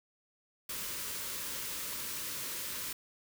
white band-stop noise, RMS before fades -39 dBFS, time 0.69-2.93 s, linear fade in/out 5 ms, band 610 to 890 Hz, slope 96 dB/octave, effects none

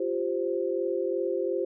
sine chord, F suspended second, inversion none, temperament equal, 349.2 / 392 / 523.3 Hz, F4 / G4 / C5, 0 / 0 / 0 cents, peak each -30 dBFS, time 0-1.65 s, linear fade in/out 5 ms, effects none

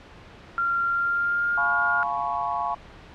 sine tone with pitch glide, 1382 to 1416.8 Hz, F6 to F6, -19 to +24 cents, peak -21 dBFS, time 0.58-2.03 s, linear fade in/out 0 ms, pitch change +43 cents, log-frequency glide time 0.87-1.67 s
sine chord, C# dominant seventh, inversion first, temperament equal with one note detuned, 698.5 / 849.5 / 987.8 / 1108.7 Hz, E#5 / G#5 / B5 / C#6, 0 / +39 / 0 / 0 cents, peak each -30 / -29 / -31 / -29 dBFS, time 1.57-2.75 s, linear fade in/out 10 ms
effects pink hiss -46 dBFS RMS until 3.14 s + low-pass 3000 Hz 12 dB/octave

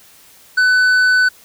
triangle tone with tanh clipping, 1500 Hz, F#6, 23 cents sharp, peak -11 dBFS, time 0.57-1.29 s, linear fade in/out 10 ms, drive 11 dB, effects white hiss -46 dBFS RMS until 1.44 s

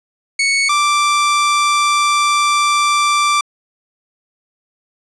sawtooth tone pair in turn, 2217 / 1174.4 Hz, C#7 / D6, 0 / 0 cents, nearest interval major seventh, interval 1100 cents, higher first, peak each -9 / -8 dBFS, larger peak second, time 0.39-0.69 / 0.69-3.41 s, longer second, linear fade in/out 5 ms, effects resampled to 22050 Hz + 8-bit

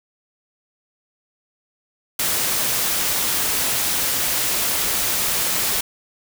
white noise, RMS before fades -21 dBFS, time 2.19-5.81 s, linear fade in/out 5 ms, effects none

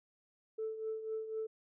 sine tone with tremolo, 440 Hz, A4, in tune, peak -33 dBFS, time 0.58-1.47 s, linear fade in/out 10 ms, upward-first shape triangle, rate 4 Hz, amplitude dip 70%, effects tanh soft clip ceiling -31 dBFS

